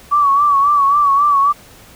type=tone with vibrato; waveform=sine; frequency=1140 Hz; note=C#6; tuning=48 cents sharp; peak=-9 dBFS; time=0.11-1.53 s; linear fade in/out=20 ms; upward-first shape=sine; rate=3.7 Hz; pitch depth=62 cents each way; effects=pink hiss -42 dBFS RMS until 1.95 s